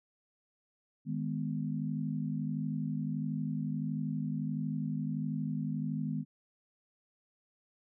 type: chord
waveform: sine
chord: G# minor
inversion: second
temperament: just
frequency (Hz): 155.74 / 207.7 / 249.2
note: D#3 / G#3 / B3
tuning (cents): +2 / 0 / +16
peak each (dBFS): -35 / -37 / -37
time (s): 1.05-6.25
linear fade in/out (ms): 50
effects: none